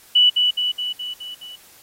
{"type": "tone with echo", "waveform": "sine", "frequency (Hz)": 2960, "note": "F#7", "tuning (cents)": 0, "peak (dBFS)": -10, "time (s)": [0.15, 0.3], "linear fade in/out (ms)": 10, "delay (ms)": 210, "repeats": 6, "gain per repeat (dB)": -4, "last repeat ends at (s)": 1.56, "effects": ["white hiss -49 dBFS RMS until 1.82 s", "AAC 48 kbps"]}